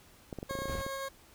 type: clicks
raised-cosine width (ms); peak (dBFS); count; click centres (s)
2; -25; 11; 0.328 / 0.387 / 0.429 / 0.51 / 0.553 / 0.589 / 0.62 / 0.656 / 0.697 / 0.753 / 0.865
type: tone with tremolo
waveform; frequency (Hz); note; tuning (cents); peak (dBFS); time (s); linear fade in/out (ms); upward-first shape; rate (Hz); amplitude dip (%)
20% pulse; 543; C#5; -36; -30; 0.49-1.09; 10; triangle; 9.6; 25
type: noise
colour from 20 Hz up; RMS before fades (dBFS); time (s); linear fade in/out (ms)
brown; -39; 0.68-0.82; 2
effects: pink hiss -59 dBFS RMS until 1.34 s

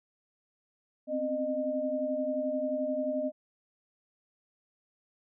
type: tone cluster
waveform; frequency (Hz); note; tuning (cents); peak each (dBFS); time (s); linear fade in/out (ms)
sine; 256.5 / 267.9 / 612; C4 / C4 / D#5; -34 / +41 / -29; -36 / -36 / -30; 1.07-3.32; 50
effects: none

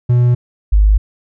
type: tone pair in turn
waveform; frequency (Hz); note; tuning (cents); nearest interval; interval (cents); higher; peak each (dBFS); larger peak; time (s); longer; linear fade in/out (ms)
triangle / sine; 122.1 / 51.34; B2 / G#1; -19 / -19; octave + minor third; 1500; first; -6; neither; 0.09-0.35 / 0.72-0.98; neither; 10
effects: none

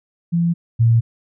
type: tone pair in turn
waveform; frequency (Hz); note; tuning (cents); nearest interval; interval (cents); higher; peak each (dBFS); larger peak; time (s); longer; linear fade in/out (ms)
sine; 170 / 115.4; F3 / A#2; -46 / -17; perfect fifth; 671; first; -14 / -10; second; 0.32-0.54 / 0.79-1.01; neither; 20
effects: none

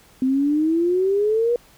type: exponential sweep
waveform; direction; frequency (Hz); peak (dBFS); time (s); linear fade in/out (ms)
sine; up; 255.8 to 486.4; -16; 0.22-1.56; 2
effects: pink hiss -52 dBFS RMS until 1.77 s

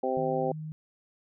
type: harmonic tone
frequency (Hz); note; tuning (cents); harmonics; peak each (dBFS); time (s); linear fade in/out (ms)
130; C3; -11; 2 / 3 / 4 / 5 / 6; -35 / -32 / -30 / -36 / -32; 0.03-0.52; 5
type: tone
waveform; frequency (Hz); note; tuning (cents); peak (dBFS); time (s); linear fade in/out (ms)
sine; 155.56; D#3; 0; -35; 0.17-0.72; 0
effects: none

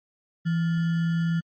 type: tone with sample-and-hold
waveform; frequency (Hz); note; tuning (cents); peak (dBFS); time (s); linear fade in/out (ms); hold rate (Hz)
sine; 166.4; E3; +17; -21; 0.45-1.41; 20; 1575
effects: low-pass 3000 Hz 12 dB/octave + MP3 32 kbps

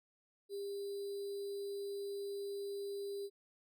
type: tone with sample-and-hold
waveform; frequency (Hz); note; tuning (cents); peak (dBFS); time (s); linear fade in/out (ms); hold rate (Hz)
sine; 400; G4; +35; -39; 0.49-3.3; 50; 4410
effects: none

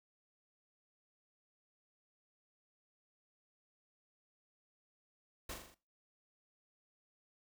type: noise with echo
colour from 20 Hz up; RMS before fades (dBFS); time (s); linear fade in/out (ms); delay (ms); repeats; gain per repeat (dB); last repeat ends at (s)
pink; -44; 5.49-5.54; 5; 41; 5; -4; 5.745
effects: noise-tail reverb RT60 0.3 s tail -19 dB re dry

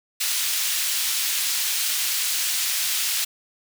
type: high-pass noise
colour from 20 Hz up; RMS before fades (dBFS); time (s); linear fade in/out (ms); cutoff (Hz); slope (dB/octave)
pink; -24; 0.2-3.25; 10; 3000; 12
effects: none

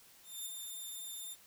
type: tone with ADSR envelope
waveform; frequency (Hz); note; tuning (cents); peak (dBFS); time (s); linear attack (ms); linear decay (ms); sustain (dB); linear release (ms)
5% pulse; 3604; A7; +41; -31; 0.23-1.36; 230; 10; -4; 37
effects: white hiss -61 dBFS RMS until 1.46 s

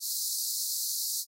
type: high-pass noise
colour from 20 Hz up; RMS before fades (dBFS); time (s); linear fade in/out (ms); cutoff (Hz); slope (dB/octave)
pink; -32; 0-1.25; 50; 4100; 96
effects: AAC 48 kbps

